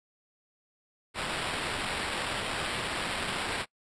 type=noise with sample-and-hold; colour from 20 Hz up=white; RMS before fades=-33 dBFS; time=1.14-3.66 s; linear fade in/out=50 ms; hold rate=6300 Hz; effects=noise-tail reverb RT60 0.1 s tail -24 dB re dry + resampled to 22050 Hz